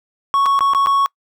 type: tone with dropouts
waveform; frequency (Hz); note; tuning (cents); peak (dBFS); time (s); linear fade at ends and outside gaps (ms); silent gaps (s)
triangle; 1108.7; C#6; 0; -10; 0.34-1.06; 0; 0.458-0.462 / 0.591-0.607 / 0.735-0.748 / 0.861-0.87
effects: noise-tail reverb RT60 0.1 s tail -26 dB re dry